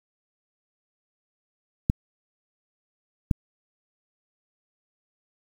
clicks, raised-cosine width 5 ms, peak -7 dBFS, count 2, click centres 1.899 / 3.312 s, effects 7-bit

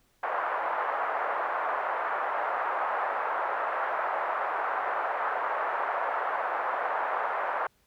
pink band-pass noise, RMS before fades -30 dBFS, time 0.23-7.67 s, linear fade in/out 5 ms, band 640 to 1500 Hz, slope 24 dB/octave, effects pink hiss -68 dBFS RMS until 7.86 s

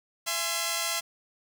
5% pulse chord, E augmented, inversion none, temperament equal with one note detuned, 672.3 / 830.6 / 1046.5 Hz, E5 / G#5 / B#5, +34 / 0 / 0 cents, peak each -19 / -24 / -20 dBFS, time 0.26-1.01 s, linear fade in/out 20 ms, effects 9-bit

